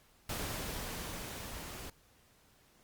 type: noise with level ramp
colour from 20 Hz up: pink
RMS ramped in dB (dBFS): -38 to -46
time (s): 0.29-1.9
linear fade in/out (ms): 5
effects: pink hiss -66 dBFS RMS until 2.83 s + Opus 48 kbps